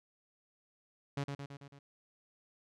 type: tone with echo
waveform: sawtooth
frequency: 140.7 Hz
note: C#3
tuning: 26 cents sharp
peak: -30 dBFS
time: 1.17-1.24 s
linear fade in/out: 5 ms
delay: 110 ms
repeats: 5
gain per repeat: -4 dB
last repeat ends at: 1.79 s
effects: low-pass 6000 Hz 12 dB/octave